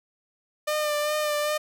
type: tone with vibrato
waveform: sawtooth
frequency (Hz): 600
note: D5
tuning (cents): +37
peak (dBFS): -20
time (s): 0.67-1.58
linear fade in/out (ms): 10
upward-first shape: sine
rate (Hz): 2.5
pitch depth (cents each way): 25
effects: none